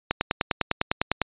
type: click train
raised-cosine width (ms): 0.3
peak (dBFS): -5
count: 12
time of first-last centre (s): 0.11-1.217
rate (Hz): 9.94
effects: resampled to 8000 Hz